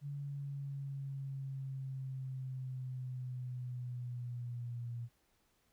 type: exponential sweep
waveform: sine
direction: down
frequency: 142.9 to 118.2 Hz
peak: -39 dBFS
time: 0.01-5.09 s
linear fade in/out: 50 ms
effects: pink hiss -75 dBFS RMS until 5.72 s